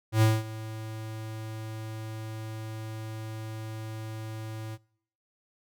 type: tone with ADSR envelope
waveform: square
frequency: 110 Hz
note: A2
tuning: in tune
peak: -18 dBFS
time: 0.12-4.78 s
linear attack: 100 ms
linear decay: 210 ms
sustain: -18 dB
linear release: 43 ms
effects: noise-tail reverb RT60 0.7 s tail -25 dB re dry